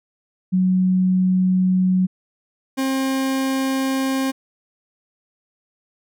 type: tone pair in turn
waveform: sine / 40% pulse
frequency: 185 / 266.6 Hz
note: F#3 / C4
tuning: 0 / +33 cents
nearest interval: tritone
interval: 633 cents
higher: second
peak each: -14 / -18 dBFS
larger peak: first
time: 0.52-2.07 / 2.77-4.32 s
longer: neither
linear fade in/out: 20 ms
effects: none